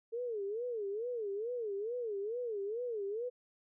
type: tone with vibrato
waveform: sine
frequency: 441.8 Hz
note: A4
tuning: 7 cents sharp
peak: -35 dBFS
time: 0.12-3.3 s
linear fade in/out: 20 ms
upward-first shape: sine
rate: 2.3 Hz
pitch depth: 200 cents each way
effects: none